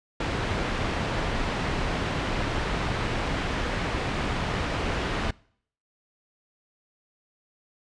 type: low-pass noise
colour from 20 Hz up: pink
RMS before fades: -28 dBFS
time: 0.2-5.31 s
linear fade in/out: 5 ms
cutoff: 3000 Hz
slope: 12 dB/octave
effects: noise-tail reverb RT60 0.6 s tail -24 dB re dry + resampled to 22050 Hz